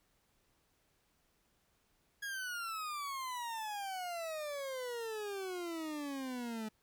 40% pulse exponential sweep, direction down, 1661.2 to 214.1 Hz, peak -38 dBFS, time 2.22-6.69 s, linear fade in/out 10 ms, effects pink hiss -75 dBFS RMS until 6.82 s

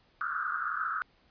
white band-pass noise, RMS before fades -33 dBFS, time 0.21-1.02 s, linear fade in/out 0 ms, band 1200 to 1500 Hz, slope 96 dB/octave, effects pink hiss -66 dBFS RMS until 1.3 s + resampled to 11025 Hz

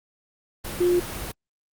sine tone in noise, 354.1 Hz, F4, 24 cents sharp, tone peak -17 dBFS, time 0.8-1 s, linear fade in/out 10 ms, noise pink, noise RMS -33 dBFS, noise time 0.64-1.32 s, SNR +13 dB, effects Opus 32 kbps

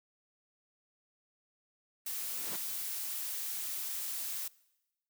pink noise with exponential growth, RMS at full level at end -40 dBFS, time 2.05-2.56 s, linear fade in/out 1 ms, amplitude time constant 110 ms
blue noise, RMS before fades -38 dBFS, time 2.06-4.48 s, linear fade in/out 5 ms
effects noise-tail reverb RT60 1.0 s tail -23 dB re dry + high-pass 200 Hz 12 dB/octave

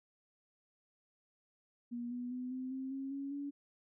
sine tone with pitch steps, 239.4 / 245.3 / 251.3 / 257.5 / 263.8 / 270.3 / 276.9 / 283.7 Hz, A#3 / B3 / B3 / C4 / C4 / C#4 / C#4 / C#4, +46 / -12 / +30 / -28 / +14 / -44 / -2 / +40 cents, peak -38 dBFS, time 1.91-3.51 s, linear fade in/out 20 ms, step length 200 ms, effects none

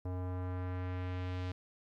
square tone with low-pass filter sweep, 91.1 Hz, F#2, 26 cents flat, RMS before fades -38 dBFS, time 0.05-1.52 s, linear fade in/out 5 ms, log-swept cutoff 800 to 4100 Hz, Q 1.1, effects 12-bit

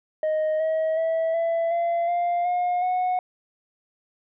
sine tone with pitch steps, 622.3 / 636.8 / 651.7 / 667 / 682.6 / 698.5 / 714.8 / 731.5 Hz, D#5 / D#5 / E5 / E5 / F5 / F5 / F5 / F#5, 0 / +40 / -20 / +20 / -40 / 0 / +40 / -20 cents, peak -18 dBFS, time 0.23-3.19 s, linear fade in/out 2 ms, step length 370 ms, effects tanh soft clip ceiling -20 dBFS

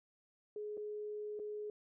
sine tone with dropouts, 420.4 Hz, G#4, 21 cents sharp, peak -40 dBFS, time 0.56-1.7 s, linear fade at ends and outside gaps 2 ms, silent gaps 0.771-0.776 / 1.392-1.397 s, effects none

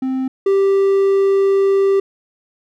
triangle tone pair in turn, 261.6 / 392 Hz, C4 / G4, 0 / 0 cents, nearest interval perfect fifth, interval 700 cents, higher second, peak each -15 / -9 dBFS, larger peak second, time 0.02-0.28 / 0.46-2 s, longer second, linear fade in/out 5 ms, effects none

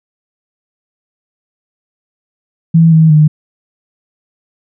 sine tone with pitch steps, 164.3 / 159.8 / 152.6 Hz, E3 / D#3 / D#3, -5 / +47 / -33 cents, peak -3 dBFS, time 2.74-3.28 s, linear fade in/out 10 ms, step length 180 ms, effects none

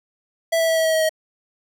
square tone with pitch steps, 659.3 / 654.7 / 650.2 / 645.7 / 641.3 / 636.8 / 632.4 Hz, E5 / E5 / E5 / E5 / E5 / D#5 / D#5, 0 / -12 / -24 / -36 / -48 / +40 / +28 cents, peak -17 dBFS, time 0.52-1.094 s, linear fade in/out 10 ms, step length 82 ms, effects none

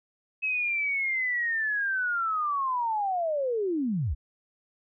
sine linear sweep, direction down, 2578 to 51.8 Hz, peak -25 dBFS, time 0.42-4.15 s, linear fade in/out 20 ms, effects none

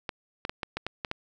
clicks, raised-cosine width 0.3 ms, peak -15 dBFS, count 8, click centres 0.092 / 0.451 / 0.495 / 0.632 / 0.77 / 0.866 / 1.048 / 1.114 s, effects none

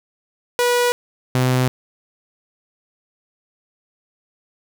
sawtooth tone pair in turn, 486.7 / 127.58 Hz, B4 / C3, -25 / -43 cents, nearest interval octave + major seventh, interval 2318 cents, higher first, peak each -11 dBFS, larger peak neither, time 0.59-0.92 / 1.35-1.68 s, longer neither, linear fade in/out 0 ms, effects none

